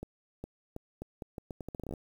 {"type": "accelerating click train", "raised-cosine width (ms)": 2, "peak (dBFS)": -26, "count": 17, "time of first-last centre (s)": [0.03, 1.937], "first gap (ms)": 410, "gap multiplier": 0.79, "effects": ["9-bit"]}